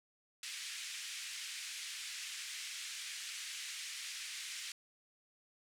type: band-pass noise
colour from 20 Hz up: pink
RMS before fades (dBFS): -45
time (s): 0.43-4.72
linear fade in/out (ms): 2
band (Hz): 2000 to 9200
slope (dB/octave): 24
effects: none